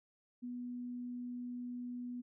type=tone; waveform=sine; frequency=245.2 Hz; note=B3; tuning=12 cents flat; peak=-40 dBFS; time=0.42-2.22 s; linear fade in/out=20 ms; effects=none